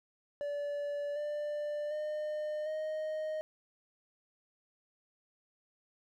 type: tone with pitch steps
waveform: triangle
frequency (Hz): 578 / 592.2 / 606.7 / 621.6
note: D5 / D5 / D#5 / D#5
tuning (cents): -28 / +14 / -44 / -2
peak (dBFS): -32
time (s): 0.41-3.41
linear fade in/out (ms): 0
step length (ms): 750
effects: none